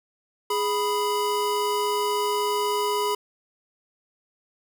square tone pair together, 415.3 / 987.8 Hz, G#4 / B5, 0 / 0 cents, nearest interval octave + minor third, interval 1500 cents, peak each -26 dBFS, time 0.5-3.15 s, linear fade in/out 5 ms, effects none

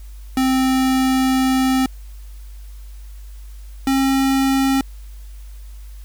square tone pair in turn, 261.6 / 269.1 Hz, C4 / C4, 0 / +49 cents, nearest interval unison, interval 49 cents, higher second, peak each -15 dBFS, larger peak neither, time 0.37-1.86 / 3.87-4.81 s, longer first, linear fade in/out 2 ms, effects added 50 Hz sine -33 dBFS peak until 6.04 s + white hiss -52 dBFS RMS until 6.04 s

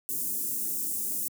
white band-stop noise, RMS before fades -31 dBFS, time 0.09-1.28 s, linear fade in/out 0 ms, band 340 to 7700 Hz, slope 24 dB/octave, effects high-pass 200 Hz 12 dB/octave

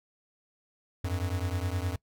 square beating tone pair, 87.31 / 97.01 Hz, F2 / G2, 0 / -18 cents, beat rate 9.7 Hz, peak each -32 / -34 dBFS, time 1.04-1.96 s, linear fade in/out 5 ms, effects noise-tail reverb RT60 0.1 s tail -22 dB re dry

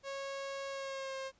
sawtooth tone with pitch glide, 549 to 533.7 Hz, C#5 to C5, -17 to +34 cents, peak -35 dBFS, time 0.03-1.32 s, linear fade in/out 50 ms, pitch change -49 cents, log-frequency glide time 0.69-1.16 s, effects pink hiss -70 dBFS RMS until 1.39 s + resampled to 16000 Hz

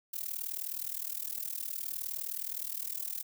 violet noise with amplitude modulation, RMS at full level -34 dBFS, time 0.13-3.23 s, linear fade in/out 10 ms, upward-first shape sine, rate 39.4 Hz, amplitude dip 90%, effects none

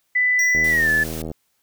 sine tone with pitch glide, 1994 to 1735.9 Hz, B6 to A6, +16 to -24 cents, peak -15 dBFS, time 0.15-1.04 s, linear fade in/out 10 ms, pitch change -240 cents, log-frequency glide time 0.69-0.9 s
square tone with exponential decay, 5750 Hz, F8, 50 cents sharp, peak -23 dBFS, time 0.39-1.13 s, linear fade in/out 2 ms, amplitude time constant 160 ms
click train, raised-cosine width 2 ms, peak -17 dBFS, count 62, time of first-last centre 0.55-1.315 s, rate 79.7 Hz
white noise, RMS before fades -35 dBFS, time 0.64-1.22 s, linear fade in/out 2 ms
effects white hiss -68 dBFS RMS until 1.62 s

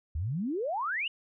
sine exponential sweep, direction up, 69.9 to 2982 Hz, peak -29 dBFS, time 0.15-1.08 s, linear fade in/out 5 ms, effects none

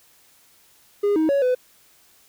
triangle tone with pitch steps, 408.3 / 315.6 / 559 / 503 Hz, G#4 / D#4 / C#5 / B4, -29 / +25 / +14 / +32 cents, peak -14 dBFS, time 1.03-1.55 s, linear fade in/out 10 ms, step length 130 ms, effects tanh soft clip ceiling -10 dBFS + white hiss -56 dBFS RMS until 2.28 s

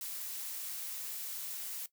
blue noise, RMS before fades -41 dBFS, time 0.01-1.86 s, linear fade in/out 2 ms, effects noise-tail reverb RT60 0.1 s tail -17 dB re dry

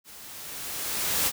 white noise with level ramp, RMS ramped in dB -47 to -23 dBFS, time 0.04-1.32 s, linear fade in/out 50 ms, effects none

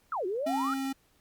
sine exponential two-way sweep, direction down then up, 1414 to 349.2 to 1414 Hz, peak -29 dBFS, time 0.12-0.74 s, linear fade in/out 2 ms, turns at 0.26 s
square tone, 269.5 Hz, C#4, 49 cents flat, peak -31 dBFS, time 0.46-0.93 s, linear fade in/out 10 ms
effects pink hiss -67 dBFS RMS until 1.2 s + Opus 48 kbps

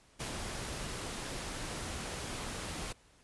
pink noise with ADSR envelope, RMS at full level -38 dBFS, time 0.19-2.93 s, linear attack 17 ms, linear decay 110 ms, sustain -2 dB, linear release 12 ms, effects pink hiss -64 dBFS RMS until 3.23 s + resampled to 24000 Hz

